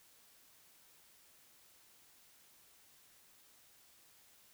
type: silence
effects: white hiss -65 dBFS RMS until 4.53 s